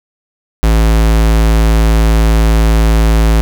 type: tone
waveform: square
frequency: 55 Hz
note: A1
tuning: in tune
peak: -7 dBFS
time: 0.63-3.41 s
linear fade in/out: 0 ms
effects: none